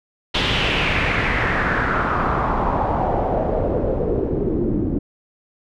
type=noise with low-pass filter sweep; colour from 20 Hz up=pink; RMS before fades=-20 dBFS; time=0.34-4.99 s; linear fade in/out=10 ms; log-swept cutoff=3400 to 280 Hz; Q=3.2; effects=none